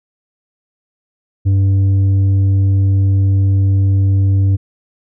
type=tone with tanh clipping; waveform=sine; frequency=97.4 Hz; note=G2; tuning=11 cents flat; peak=-10 dBFS; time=1.45-4.57 s; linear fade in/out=20 ms; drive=5 dB; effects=none